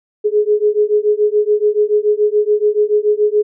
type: beating tone pair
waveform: sine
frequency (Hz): 416.6 / 423.6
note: G#4 / G#4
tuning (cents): +5 / +34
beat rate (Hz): 7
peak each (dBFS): -14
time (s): 0.24-3.43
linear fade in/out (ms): 20
effects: none